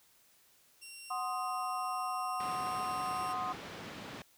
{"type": "tone", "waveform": "15% pulse", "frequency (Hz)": 2748, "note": "F7", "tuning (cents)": -29, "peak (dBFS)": -40, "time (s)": [0.81, 3.34], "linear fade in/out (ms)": 20}
{"type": "chord", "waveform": "sine", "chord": "C diminished", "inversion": "second", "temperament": "equal", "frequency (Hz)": [740, 1046.5, 1244.5], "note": ["Gb5", "C6", "Eb6"], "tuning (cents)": [0, 0, 0], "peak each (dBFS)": -38, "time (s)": [1.1, 3.53], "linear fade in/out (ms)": 10}
{"type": "band-pass noise", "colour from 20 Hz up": "pink", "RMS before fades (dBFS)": -46, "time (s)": [2.4, 4.22], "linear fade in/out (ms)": 2, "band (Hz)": [140, 3900], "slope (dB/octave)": 12}
{"effects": ["white hiss -66 dBFS RMS until 4.37 s"]}